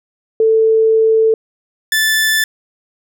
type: tone pair in turn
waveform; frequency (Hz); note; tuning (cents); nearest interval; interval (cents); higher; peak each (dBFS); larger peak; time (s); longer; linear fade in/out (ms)
sine / sawtooth; 443.7 / 1753.4; A4 / A6; +14 / -7; 2 octaves; 2379; second; -8; neither; 0.4-1.34 / 1.92-2.44; first; 2
effects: none